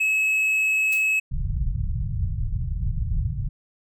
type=tone; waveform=triangle; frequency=2578 Hz; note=E7; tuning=39 cents flat; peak=-17 dBFS; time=0-1.2 s; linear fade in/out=10 ms
type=noise with exponential decay; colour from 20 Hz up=blue; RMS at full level=-32 dBFS; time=0.92-1.13 s; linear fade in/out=5 ms; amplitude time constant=45 ms
type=low-pass noise; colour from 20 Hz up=pink; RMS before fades=-25 dBFS; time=1.31-3.49 s; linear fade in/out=10 ms; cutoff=150 Hz; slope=48 dB/octave
effects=none